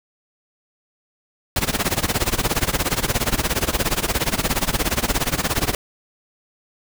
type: noise with tremolo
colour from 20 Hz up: pink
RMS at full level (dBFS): -18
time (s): 1.56-5.75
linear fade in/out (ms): 2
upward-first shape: sine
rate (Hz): 17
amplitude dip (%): 90
effects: none